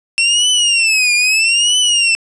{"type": "tone with vibrato", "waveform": "sawtooth", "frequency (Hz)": 2695, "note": "E7", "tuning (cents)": 38, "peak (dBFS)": -7, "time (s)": [0.18, 2.15], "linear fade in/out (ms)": 0, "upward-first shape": "triangle", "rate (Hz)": 0.78, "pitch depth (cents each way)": 200, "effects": ["resampled to 22050 Hz", "8-bit"]}